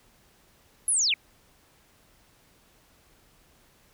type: linear sweep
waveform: sine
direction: down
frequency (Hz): 11175 to 2136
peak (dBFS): -21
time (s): 0.88-1.14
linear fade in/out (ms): 2
effects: pink hiss -61 dBFS RMS until 3.93 s